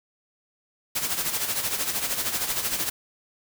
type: noise with tremolo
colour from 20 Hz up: white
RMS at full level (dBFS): -25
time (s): 0.95-2.9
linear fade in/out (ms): 10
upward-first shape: sine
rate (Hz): 13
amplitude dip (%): 60
effects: none